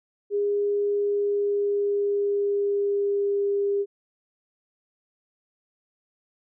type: tone with pitch glide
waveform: sine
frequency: 408.1 to 402.2 Hz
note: G#4 to G4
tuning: -30 to +44 cents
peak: -21 dBFS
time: 0.3-3.86 s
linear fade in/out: 50 ms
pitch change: -26 cents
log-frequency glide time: 0.92-3.47 s
effects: none